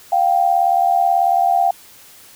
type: tone pair together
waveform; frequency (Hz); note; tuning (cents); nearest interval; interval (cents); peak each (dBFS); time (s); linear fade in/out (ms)
sine; 702.7 / 781; F5 / G5; +10 / -7; major second; 183; -15; 0.12-1.71; 5
effects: white hiss -44 dBFS RMS until 2.35 s